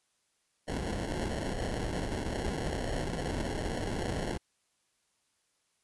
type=noise with sample-and-hold; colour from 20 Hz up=pink; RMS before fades=-34 dBFS; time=0.67-4.38 s; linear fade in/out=20 ms; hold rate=1225 Hz; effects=white hiss -75 dBFS RMS until 5.83 s + resampled to 24000 Hz